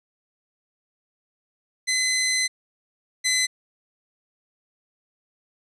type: tone pair in turn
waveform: 15% pulse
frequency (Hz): 2035 / 2025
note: C7 / B6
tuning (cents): -49 / +43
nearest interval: unison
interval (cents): 8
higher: first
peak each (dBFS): -14 / -13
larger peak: second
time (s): 1.87-2.48 / 3.24-3.47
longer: first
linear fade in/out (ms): 20
effects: low-pass 10000 Hz 12 dB/octave